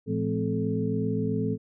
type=tone cluster; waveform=sine; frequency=112.3 / 169.9 / 212.8 / 260.5 / 432.6 Hz; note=A2 / F3 / G#3 / C4 / A4; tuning=+36 / -47 / +42 / -7 / -29 cents; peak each=-31 dBFS; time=0.06-1.58 s; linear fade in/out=50 ms; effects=none